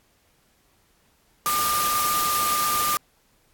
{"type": "tone in noise", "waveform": "sine", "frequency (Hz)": 1201, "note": "D6", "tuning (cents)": 38, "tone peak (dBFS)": -22, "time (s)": [1.46, 2.97], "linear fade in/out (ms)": 0, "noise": "white", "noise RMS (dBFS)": -26, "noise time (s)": [1.46, 2.97], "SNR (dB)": 1, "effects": ["pink hiss -63 dBFS RMS until 3.53 s", "AAC 64 kbps"]}